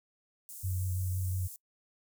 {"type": "high-pass noise", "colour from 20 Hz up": "pink", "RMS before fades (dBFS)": -46, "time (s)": [0.49, 1.56], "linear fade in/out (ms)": 0, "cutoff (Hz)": 8000, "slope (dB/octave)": 24}
{"type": "tone with vibrato", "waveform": "sine", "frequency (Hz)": 92.5, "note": "F#2", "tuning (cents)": 0, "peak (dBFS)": -30, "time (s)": [0.63, 1.48], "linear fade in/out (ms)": 20, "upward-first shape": "sine", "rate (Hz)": 5.8, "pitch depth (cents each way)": 22}
{"effects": ["noise-tail reverb RT60 0.1 s tail -24 dB re dry"]}